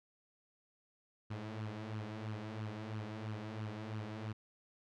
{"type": "tone with flanger", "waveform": "sawtooth", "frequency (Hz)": 107.9, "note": "A2", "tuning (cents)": -33, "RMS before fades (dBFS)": -43, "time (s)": [1.3, 4.33], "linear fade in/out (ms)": 10, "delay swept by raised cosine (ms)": [0.67, 6.27], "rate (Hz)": 3, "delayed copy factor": 0.6, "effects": ["low-pass 4000 Hz 12 dB/octave"]}